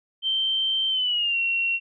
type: tone with pitch glide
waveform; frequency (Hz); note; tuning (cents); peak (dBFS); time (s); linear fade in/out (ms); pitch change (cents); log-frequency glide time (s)
sine; 3123 to 2734; G7 to F7; -7 to -37; -21; 0.22-1.8; 50; -230; 0.89-1.38
effects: none